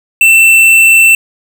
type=tone with tanh clipping; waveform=sine; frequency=2679 Hz; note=E7; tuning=27 cents sharp; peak=-4 dBFS; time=0.21-1.15 s; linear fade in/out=2 ms; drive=14 dB; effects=none